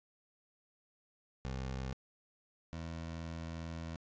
20% pulse tone pair in turn, 65.41 / 82.41 Hz, C2 / E2, 0 / 0 cents, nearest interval major third, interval 400 cents, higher second, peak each -33 / -36 dBFS, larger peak first, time 1.45-1.93 / 2.73-3.96 s, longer second, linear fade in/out 0 ms, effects resampled to 16000 Hz

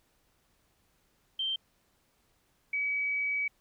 sine tone pair in turn, 3136 / 2277 Hz, G7 / C#7, 0 / +46 cents, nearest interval tritone, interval 554 cents, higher first, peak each -29 / -28 dBFS, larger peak second, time 1.39-1.56 / 2.73-3.48 s, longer second, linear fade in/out 5 ms, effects pink hiss -71 dBFS RMS until 3.6 s

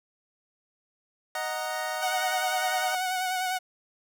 25% pulse chord, D# minor, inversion none, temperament equal, 622.3 / 740 / 932.3 Hz, D#5 / F#5 / A#5, 0 / 0 / 0 cents, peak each -30 / -29 / -33 dBFS, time 1.35-2.95 s, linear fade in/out 2 ms
sawtooth tone with vibrato, 740 Hz, F#5, in tune, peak -23 dBFS, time 2.01-3.59 s, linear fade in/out 20 ms, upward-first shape sine, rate 10 Hz, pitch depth 31 cents each way
effects none

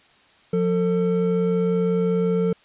triangle tone pair together, 177.79 / 448 Hz, F3 / A4, +31 / +31 cents, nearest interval octave + major third, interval 1600 cents, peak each -19 dBFS, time 0.53-2.53 s, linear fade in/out 5 ms, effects white hiss -55 dBFS RMS until 2.64 s + resampled to 8000 Hz

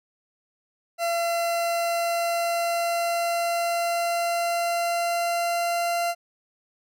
40% pulse tone with pitch glide, 680 to 688.7 Hz, F5 to F5, -46 to -24 cents, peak -22 dBFS, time 0.98-6.15 s, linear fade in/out 50 ms, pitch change +22 cents, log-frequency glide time 1.2-6.03 s, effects none

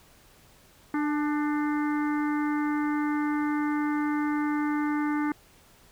harmonic tone with a mistuned harmonic, 298.2 Hz, D4, 27 cents sharp, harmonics 1 / 3 / 4 / 5 / 6 / 7, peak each -25 / -35 / -37 / -39 / -41 / -42 dBFS, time 0.94-5.32 s, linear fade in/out 2 ms, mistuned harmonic 3, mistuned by -41 cents, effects pink hiss -57 dBFS RMS until 5.91 s

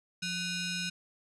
15% pulse ring-modulated tone, 1326 Hz, E6, 10 cents sharp, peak -23 dBFS, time 0.22-0.9 s, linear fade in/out 10 ms, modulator 1150 Hz, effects resampled to 24000 Hz

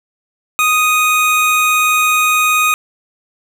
square tone pair together, 1244.5 / 2489 Hz, D#6 / D#7, 0 / 0 cents, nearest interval octave, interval 1200 cents, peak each -14 dBFS, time 0.59-2.74 s, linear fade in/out 0 ms, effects none

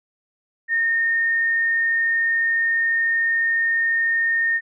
sine tone, 1833 Hz, A#6, 30 cents flat, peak -17 dBFS, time 0.68-4.61 s, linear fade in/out 50 ms, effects none

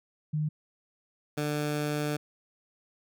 sine / 15% pulse tone pair in turn, 152.5 / 148.67 Hz, D#3 / D3, -34 / +22 cents, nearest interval unison, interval 44 cents, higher first, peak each -26 / -22 dBFS, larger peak second, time 0.33-0.49 / 1.37-2.17 s, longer second, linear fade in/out 10 ms, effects none

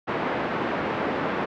pink band-pass noise, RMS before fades -27 dBFS, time 0.07-1.46 s, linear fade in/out 20 ms, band 230 to 1700 Hz, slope 12 dB/octave, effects low-pass 4000 Hz 12 dB/octave

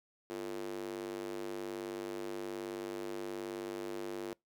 square tone with high-pass filter, 49.41 Hz, G1, 14 cents sharp, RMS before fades -41 dBFS, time 0.3-4.33 s, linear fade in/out 0 ms, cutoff 360 Hz, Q 3.6, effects noise-tail reverb RT60 0.2 s tail -26 dB re dry

